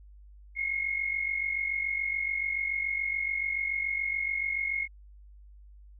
sine tone pair together, 2154 / 2201 Hz, C7 / C#7, +50 / -13 cents, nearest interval unison, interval 37 cents, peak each -29 / -34 dBFS, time 0.55-4.88 s, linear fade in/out 50 ms, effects added 50 Hz sine -49 dBFS peak until 5.99 s

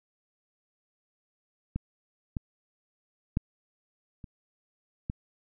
clicks, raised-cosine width 5 ms, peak -18 / -19 / -13 / -30 / -19 dBFS, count 5, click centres 1.76 / 2.368 / 3.371 / 4.242 / 5.099 s, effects none

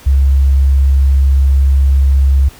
sine tone, 68.1 Hz, C#2, 30 cents flat, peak -6 dBFS, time 0.06-2.49 s, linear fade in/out 10 ms, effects pink hiss -39 dBFS RMS until 2.59 s

